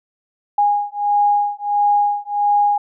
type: beating tone pair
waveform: sine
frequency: 821 / 822.5 Hz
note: G#5 / G#5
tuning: -20 / -17 cents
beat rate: 1.5 Hz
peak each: -17 dBFS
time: 0.58-2.78 s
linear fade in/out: 5 ms
effects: none